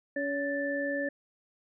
sine tone cluster, 282.2 / 565 / 1761 Hz, C#4 / C#5 / A6, +31 / +33 / +1 cents, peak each -34 / -32 / -34 dBFS, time 0.16-1.09 s, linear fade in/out 5 ms, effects none

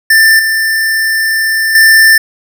square tone with level steps, 1781 Hz, A6, 21 cents sharp, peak -4 / -10 / -3 dBFS, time 0.1-2.18 s, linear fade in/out 5 ms, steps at 0.39 / 1.75 s, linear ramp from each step 2 ms, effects none

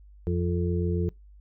harmonic tone, 87.31 Hz, F2, in tune, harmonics 1 / 2 / 4 / 5, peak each -26 / -29 / -32 / -33 dBFS, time 0.27-1.09 s, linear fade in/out 0 ms, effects noise-tail reverb RT60 0.2 s tail -25 dB re dry + added 50 Hz sine -48 dBFS peak until 1.4 s

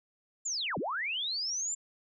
sine linear two-way sweep, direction down then up, 7390 to 129.2 to 7390 Hz, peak -31 dBFS, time 0.45-1.75 s, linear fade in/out 10 ms, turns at 0.78 s, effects none

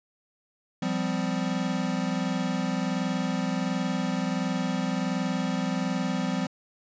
square chord, F suspended second, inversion none, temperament equal with one note detuned, 174.61 / 196 / 255.1 Hz, F3 / G3 / C4, 0 / 0 / -44 cents, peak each -31 dBFS, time 0.82-6.47 s, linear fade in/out 5 ms, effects resampled to 16000 Hz

